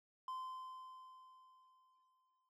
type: tone with exponential decay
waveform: triangle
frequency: 1033 Hz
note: C6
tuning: 22 cents flat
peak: -39 dBFS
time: 0.28-2.49 s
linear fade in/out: 2 ms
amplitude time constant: 480 ms
effects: none